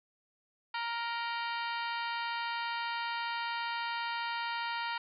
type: harmonic tone with a mistuned harmonic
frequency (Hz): 467.4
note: A#4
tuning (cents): +5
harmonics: 2 / 3 / 4 / 5 / 6 / 7 / 8 / 9 / 10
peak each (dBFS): -36 / -40 / -42 / -44 / -46 / -47 / -48 / -49 / -50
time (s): 0.74-4.98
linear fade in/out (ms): 5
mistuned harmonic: 7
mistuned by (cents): -90
effects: none